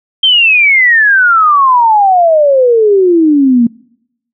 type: exponential sweep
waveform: sine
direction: down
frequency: 3185 to 228.3 Hz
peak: -4 dBFS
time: 0.23-3.67 s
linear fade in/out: 5 ms
effects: noise-tail reverb RT60 0.8 s tail -25 dB re dry